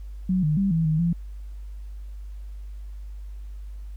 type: tone with pitch steps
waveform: sine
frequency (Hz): 185 / 152.2 / 195.9 / 163 / 156.2 / 170.3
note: F#3 / D#3 / G3 / E3 / D#3 / F3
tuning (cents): 0 / -38 / -1 / -19 / +7 / -43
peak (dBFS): -19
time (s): 0.29-1.13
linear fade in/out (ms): 5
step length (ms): 140
effects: added 50 Hz sine -34 dBFS peak until 3.96 s + pink hiss -63 dBFS RMS until 3.96 s